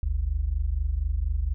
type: tone pair together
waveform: sine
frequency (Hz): 49.23 / 73.42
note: G1 / D2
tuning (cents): +8 / 0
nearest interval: perfect fifth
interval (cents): 692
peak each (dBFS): -26 / -26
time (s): 0.03-1.54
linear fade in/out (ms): 0
effects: none

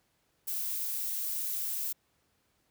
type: noise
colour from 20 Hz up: violet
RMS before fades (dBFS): -34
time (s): 0.47-1.93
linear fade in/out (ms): 10
effects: pink hiss -73 dBFS RMS until 2.7 s + high-pass 60 Hz 12 dB/octave

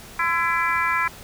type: harmonic tone with a mistuned harmonic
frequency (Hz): 334.8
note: E4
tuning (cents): +27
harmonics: 3 / 4 / 5 / 6 / 7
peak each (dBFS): -24 / -25 / -26 / -27 / -27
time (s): 0.19-1.08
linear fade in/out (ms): 5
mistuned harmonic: 3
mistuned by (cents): +27
effects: pink hiss -42 dBFS RMS until 1.23 s

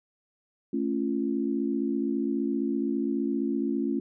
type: chord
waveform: sine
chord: A augmented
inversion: none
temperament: just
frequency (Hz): 220 / 275 / 343.8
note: A3 / C#4 / E#4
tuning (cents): 0 / -14 / -27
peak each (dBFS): -30 / -28 / -31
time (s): 0.73-4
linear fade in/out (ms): 5
effects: none

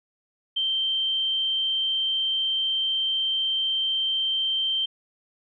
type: tone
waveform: sine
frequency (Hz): 3132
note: G7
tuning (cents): -2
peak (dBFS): -22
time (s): 0.56-4.86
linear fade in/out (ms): 10
effects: none

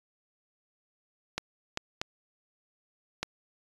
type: clicks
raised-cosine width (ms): 0.2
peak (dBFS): -13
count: 4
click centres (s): 1.38 / 1.774 / 2.015 / 3.23
effects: resampled to 24000 Hz

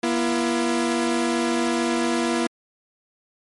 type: tone pair together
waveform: sawtooth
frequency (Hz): 240 / 337.8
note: B3 / E4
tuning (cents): -49 / +42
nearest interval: tritone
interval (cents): 591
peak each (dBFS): -19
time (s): 0.03-2.47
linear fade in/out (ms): 5
effects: MP3 48 kbps

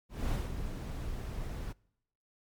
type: noise with ADSR envelope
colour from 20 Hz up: brown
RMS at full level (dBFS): -30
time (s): 0.09-1.73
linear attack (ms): 210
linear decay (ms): 190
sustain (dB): -8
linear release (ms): 15
effects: noise-tail reverb RT60 0.8 s tail -26 dB re dry + MP3 96 kbps

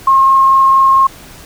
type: tone with frequency modulation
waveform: sine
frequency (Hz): 1074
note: C6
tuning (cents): +45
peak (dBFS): -5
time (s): 0.07-1.07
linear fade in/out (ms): 5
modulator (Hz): 24.3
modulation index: 0.32
effects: pink hiss -36 dBFS RMS until 1.45 s

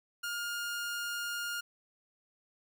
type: tone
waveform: sawtooth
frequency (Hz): 1415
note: F6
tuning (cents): +22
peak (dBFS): -31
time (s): 0.23-1.61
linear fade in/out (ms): 10
effects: none

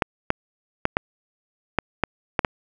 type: clicks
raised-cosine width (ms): 0.5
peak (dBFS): -3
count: 8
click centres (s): 0.022 / 0.304 / 0.854 / 0.969 / 1.787 / 2.037 / 2.392 / 2.448
effects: none

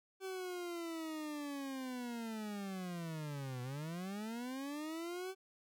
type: linear two-way sweep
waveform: 40% pulse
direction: down then up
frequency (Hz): 384.8 to 122.3 to 384.8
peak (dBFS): -40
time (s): 0.2-5.35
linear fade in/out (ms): 50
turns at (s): 3.62
effects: none

